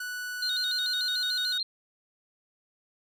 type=tone; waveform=45% pulse; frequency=1480 Hz; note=F#6; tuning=in tune; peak=-33 dBFS; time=0-1.58 s; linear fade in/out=5 ms
type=tone with vibrato; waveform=sine; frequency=3951 Hz; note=B7; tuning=in tune; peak=-27 dBFS; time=0.42-1.63 s; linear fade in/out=5 ms; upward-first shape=square; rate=6.8 Hz; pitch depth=95 cents each way
effects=none